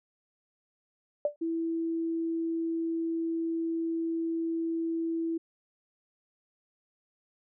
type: tone with exponential decay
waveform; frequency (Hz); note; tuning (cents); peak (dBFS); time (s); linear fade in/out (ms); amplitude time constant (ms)
sine; 587.3; D5; 0; -20; 1.25-1.36; 2; 23
type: tone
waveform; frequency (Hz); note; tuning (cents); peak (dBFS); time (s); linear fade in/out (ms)
sine; 329.6; E4; 0; -28; 1.41-5.38; 10
effects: none